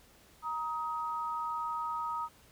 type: tone pair together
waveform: sine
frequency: 939 / 1259.9 Hz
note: A#5 / D#6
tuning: +12 / +21 cents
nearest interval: perfect fourth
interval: 509 cents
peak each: -36 / -35 dBFS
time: 0.42-2.29 s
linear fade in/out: 50 ms
effects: pink hiss -61 dBFS RMS until 2.51 s